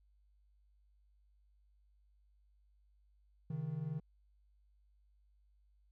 triangle tone pair together, 135.89 / 157.3 Hz, C#3 / D#3, -34 / +19 cents, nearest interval minor third, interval 253 cents, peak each -40 / -37 dBFS, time 3.5-4 s, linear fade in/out 5 ms, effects added 50 Hz sine -67 dBFS peak until 5.91 s

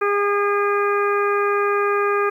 harmonic tone, 406.8 Hz, G#4, 36 cents flat, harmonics 1 / 2 / 3 / 4 / 5 / 6, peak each -19 / -31 / -21 / -27 / -34 / -31 dBFS, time 0.01-2.3 s, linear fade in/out 10 ms, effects 9-bit

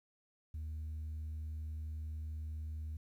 sine tone, 77.78 Hz, D#2, in tune, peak -37 dBFS, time 0.54-2.97 s, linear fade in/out 5 ms, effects tanh soft clip ceiling -38 dBFS + 12-bit

